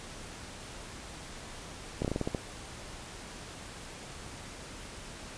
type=slowing click train; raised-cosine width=2 ms; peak=-17 dBFS; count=8; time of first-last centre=2.02-2.348 s; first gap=27 ms; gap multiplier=1.18; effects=pink hiss -45 dBFS RMS until 5.37 s + resampled to 22050 Hz